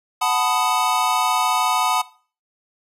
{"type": "chord", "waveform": "square", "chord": "B dominant seventh", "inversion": "second", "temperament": "equal with one note detuned", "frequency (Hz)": [740, 880, 999.2, 1244.5], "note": ["F#5", "A5", "B5", "D#6"], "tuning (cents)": [0, 0, 20, 0], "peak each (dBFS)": -24, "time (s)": [0.21, 2.02], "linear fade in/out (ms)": 10, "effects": ["noise-tail reverb RT60 0.4 s tail -19 dB re dry", "resampled to 32000 Hz"]}